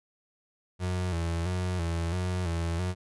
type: tone with vibrato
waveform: 35% pulse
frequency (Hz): 87.31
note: F2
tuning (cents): 0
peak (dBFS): -26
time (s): 0.79-2.95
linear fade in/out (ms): 50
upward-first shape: square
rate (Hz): 1.5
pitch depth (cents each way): 70
effects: resampled to 24000 Hz